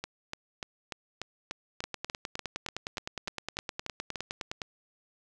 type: two click trains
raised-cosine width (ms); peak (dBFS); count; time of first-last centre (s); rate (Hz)
0.2; -18 / -17; 15 / 28; 0.04-4.158 / 1.84-4.618; 3.4 / 9.72
effects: none